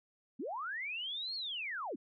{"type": "linear two-way sweep", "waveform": "sine", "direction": "up then down", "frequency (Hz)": [200.2, 4400, 200.2], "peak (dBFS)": -37, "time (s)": [0.39, 1.96], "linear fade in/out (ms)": 10, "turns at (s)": 1.35, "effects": []}